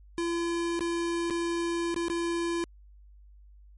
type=tone with dropouts; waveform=square; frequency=339.8 Hz; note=F4; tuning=47 cents flat; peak=-28 dBFS; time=0.18-2.64 s; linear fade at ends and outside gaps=0 ms; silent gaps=0.793-0.807 / 1.3-1.307 / 1.943-1.962 / 2.083-2.099 s; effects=added 50 Hz sine -50 dBFS peak until 3.77 s + MP3 48 kbps